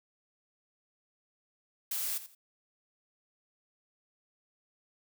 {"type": "noise with echo", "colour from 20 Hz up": "blue", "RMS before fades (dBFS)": -34, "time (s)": [1.91, 2.18], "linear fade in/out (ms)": 5, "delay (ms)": 85, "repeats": 2, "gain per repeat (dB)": -13, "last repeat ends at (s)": 2.35, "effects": []}